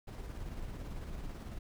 brown noise with tremolo, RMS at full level -41 dBFS, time 0.07-1.59 s, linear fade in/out 10 ms, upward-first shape square, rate 18 Hz, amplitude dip 30%, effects none

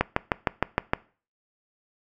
click train, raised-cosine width 0.5 ms, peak -5 dBFS, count 7, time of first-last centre 0.01-0.934 s, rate 6.49 Hz, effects noise-tail reverb RT60 0.4 s tail -21 dB re dry

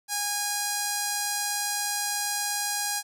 5% pulse tone with notch filter, 821 Hz, G#5, 20 cents flat, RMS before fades -29 dBFS, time 0.08-3.03 s, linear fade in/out 50 ms, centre 2900 Hz, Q 1.4, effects none

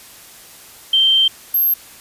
sine tone pair in turn, 3136 / 12514 Hz, G7 / G9, 0 / -4 cents, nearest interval 2 octaves, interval 2396 cents, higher second, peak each -10 / -12 dBFS, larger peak first, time 0.93-1.28 / 1.54-1.74 s, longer first, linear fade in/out 5 ms, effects white hiss -41 dBFS RMS until 2 s + resampled to 32000 Hz

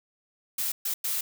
blue noise bursts at uneven times, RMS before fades -29 dBFS, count 3, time 0.58-0.72 / 0.85-0.94 / 1.04-1.21 s, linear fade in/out 5 ms, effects none

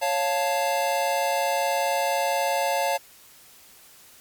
square chord, Db augmented, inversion none, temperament equal, 554.4 / 698.5 / 880 Hz, Db5 / F5 / A5, 0 / 0 / 0 cents, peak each -27 dBFS, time 0.01-2.98 s, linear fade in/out 20 ms, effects white hiss -51 dBFS RMS until 4.2 s + MP3 96 kbps

